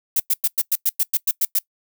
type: noise bursts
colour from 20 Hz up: violet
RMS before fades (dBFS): -18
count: 11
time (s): 0.16-1.589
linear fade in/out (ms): 5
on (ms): 39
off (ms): 100
effects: noise-tail reverb RT60 0.1 s tail -22 dB re dry